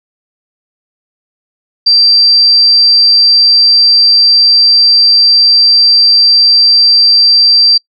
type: tone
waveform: sine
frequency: 4699 Hz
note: D8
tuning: in tune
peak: -3 dBFS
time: 1.86-7.78 s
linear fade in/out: 10 ms
effects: noise-tail reverb RT60 0.1 s tail -26 dB re dry